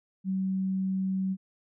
sine tone, 190 Hz, F#3, 46 cents sharp, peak -26 dBFS, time 0.24-1.37 s, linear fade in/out 50 ms, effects none

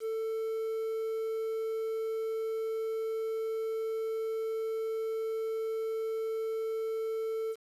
triangle tone with quantisation, 444.3 Hz, A4, 17 cents sharp, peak -29 dBFS, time 0-7.56 s, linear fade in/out 50 ms, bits 9, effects resampled to 32000 Hz

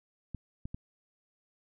clicks, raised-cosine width 5 ms, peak -26 dBFS, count 3, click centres 0.347 / 0.655 / 0.745 s, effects none

